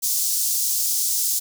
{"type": "high-pass noise", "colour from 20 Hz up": "pink", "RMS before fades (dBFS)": -22, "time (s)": [0.02, 1.4], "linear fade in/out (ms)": 20, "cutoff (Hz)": 5500, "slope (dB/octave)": 24, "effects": []}